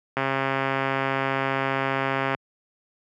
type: click train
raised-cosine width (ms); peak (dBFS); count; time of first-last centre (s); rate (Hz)
0.5; -9; 295; 0.17-2.348; 135
effects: high-pass 100 Hz 12 dB/octave